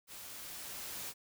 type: noise with level ramp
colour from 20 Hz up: white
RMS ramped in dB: -49 to -42 dBFS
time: 0.07-1.14 s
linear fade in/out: 50 ms
effects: none